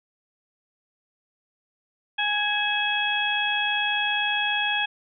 harmonic tone with a mistuned harmonic, 830.6 Hz, G#5, in tune, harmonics 1 / 2 / 3 / 4, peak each -29 / -27 / -27 / -27 dBFS, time 2.18-4.86 s, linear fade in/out 10 ms, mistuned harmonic 3, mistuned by +51 cents, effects none

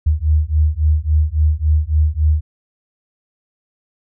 sine beating tone pair, 75.1 / 78.7 Hz, D2 / D#2, +39 / +20 cents, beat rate 3.6 Hz, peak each -15 dBFS, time 0.06-2.41 s, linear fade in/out 10 ms, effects none

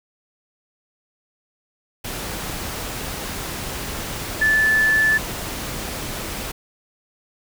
sine tone in noise, 1745 Hz, A6, 15 cents flat, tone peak -14 dBFS, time 4.41-5.18 s, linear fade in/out 10 ms, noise pink, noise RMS -29 dBFS, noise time 2.04-6.52 s, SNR +12 dB, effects none

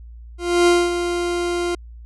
40% pulse tone with ADSR envelope, 349.2 Hz, F4, in tune, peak -10 dBFS, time 0.38-1.75 s, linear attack 290 ms, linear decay 230 ms, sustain -9 dB, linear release 4 ms, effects added 58 Hz sine -36 dBFS peak until 2.05 s + resampled to 24000 Hz

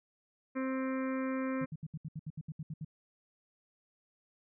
harmonic tone, 262.7 Hz, C4, 7 cents sharp, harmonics 1 / 2 / 4 / 5 / 6 / 7 / 8 / 9, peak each -33 / -39 / -45 / -47 / -49 / -50 / -51 / -52 dBFS, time 0.55-1.66 s, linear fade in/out 20 ms
sine tone bursts, 155.56 Hz, D#3, in tune, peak -37 dBFS, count 12, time 1.61-2.848 s, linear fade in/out 5 ms, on 39 ms, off 70 ms
effects none

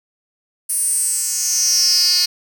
10% pulse tone with high-pass filter sweep, 359.2 Hz, F4, 49 cents sharp, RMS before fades -17 dBFS, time 0.69-2.26 s, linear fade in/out 10 ms, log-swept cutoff 10000 to 4300 Hz, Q 7, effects none

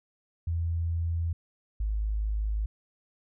sine tone pair in turn, 83.7 / 52.73 Hz, E2 / G#1, +27 / +27 cents, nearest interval minor sixth, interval 800 cents, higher first, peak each -26 dBFS, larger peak neither, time 0.47-1.33 / 1.8-2.66 s, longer neither, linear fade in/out 5 ms, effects none

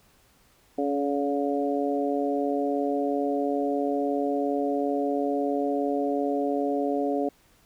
harmonic tone with a mistuned harmonic, 142.3 Hz, C#3, 46 cents sharp, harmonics 2 / 3 / 4 / 5, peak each -27 / -29 / -30 / -31 dBFS, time 0.78-7.29 s, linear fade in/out 5 ms, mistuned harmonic 2, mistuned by -18 cents, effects pink hiss -61 dBFS RMS until 7.65 s

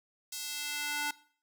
square tone with high-pass filter sweep, 293.7 Hz, D4, in tune, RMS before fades -36 dBFS, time 0.32-1.11 s, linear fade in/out 5 ms, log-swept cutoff 5300 to 1100 Hz, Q 0.94, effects noise-tail reverb RT60 0.5 s tail -20 dB re dry

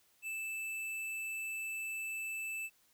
sine tone with tanh clipping, 2637 Hz, E7, in tune, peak -39 dBFS, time 0.22-2.7 s, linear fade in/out 50 ms, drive 16 dB, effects white hiss -70 dBFS RMS until 2.93 s

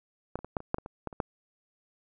clicks, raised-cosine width 1 ms, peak -17 / -29 / -25 / -15 / -29 / -12 / -23 / -26 / -19 / -30 / -14 dBFS, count 11, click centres 0.356 / 0.39 / 0.446 / 0.568 / 0.604 / 0.744 / 0.784 / 0.861 / 1.073 / 1.128 / 1.202 s, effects none

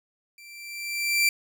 sawtooth tone with level ramp, 2349 Hz, D7, in tune, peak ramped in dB -43 to -14 dBFS, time 0.38-1.29 s, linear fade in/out 2 ms, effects none

